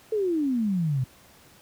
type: exponential sweep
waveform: sine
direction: down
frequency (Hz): 449.4 to 123.47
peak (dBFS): -22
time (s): 0.12-1.04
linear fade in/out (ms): 5
effects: pink hiss -54 dBFS RMS until 1.61 s + high-pass 60 Hz 12 dB/octave